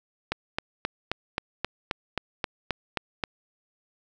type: click train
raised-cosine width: 0.3 ms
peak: -10 dBFS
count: 12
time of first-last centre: 0.32-3.238 s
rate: 3.77 Hz
effects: none